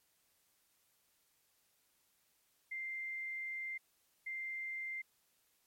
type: tone bursts at uneven times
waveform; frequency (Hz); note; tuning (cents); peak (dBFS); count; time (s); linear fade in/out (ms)
sine; 2093; C7; 0; -39; 2; 2.71-3.78 / 4.26-5.02; 10
effects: white hiss -75 dBFS RMS until 5.66 s + MP3 64 kbps